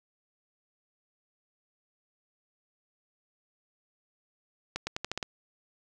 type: accelerating click train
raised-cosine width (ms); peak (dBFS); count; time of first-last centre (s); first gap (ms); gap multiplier
0.2; -15; 7; 4.76-5.228; 110; 0.86
effects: none